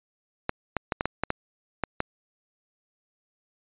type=clicks; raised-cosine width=0.5 ms; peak=-10 dBFS; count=9; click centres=0.494 / 0.767 / 0.922 / 1.009 / 1.056 / 1.236 / 1.304 / 1.837 / 2.004 s; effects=resampled to 8000 Hz